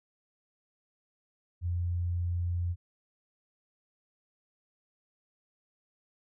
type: tone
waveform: sine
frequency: 87.31 Hz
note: F2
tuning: in tune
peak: -28 dBFS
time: 1.61-2.76 s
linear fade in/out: 50 ms
effects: none